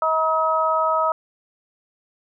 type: harmonic tone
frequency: 318.7 Hz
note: D#4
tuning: 42 cents sharp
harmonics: 2 / 3 / 4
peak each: -22 / -23 / -20 dBFS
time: 0.02-1.12 s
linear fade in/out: 2 ms
effects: none